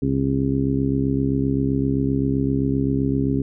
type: harmonic tone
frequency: 67.7 Hz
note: C#2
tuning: 40 cents flat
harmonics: 1 / 2 / 3 / 4 / 5 / 6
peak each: -29 / -23 / -29 / -21 / -31 / -28 dBFS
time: 0.02-3.42 s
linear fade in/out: 5 ms
effects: none